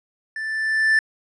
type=tone with level ramp; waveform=triangle; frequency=1764 Hz; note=A6; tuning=4 cents sharp; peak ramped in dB=-25 to -11 dBFS; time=0.36-0.99 s; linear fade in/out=2 ms; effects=resampled to 24000 Hz